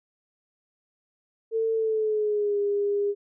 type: tone with pitch glide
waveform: sine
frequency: 448.4 to 406.5 Hz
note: A4 to G#4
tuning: +33 to -37 cents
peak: -22 dBFS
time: 1.51-3.15 s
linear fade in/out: 50 ms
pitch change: -170 cents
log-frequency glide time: 1.73-2.59 s
effects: none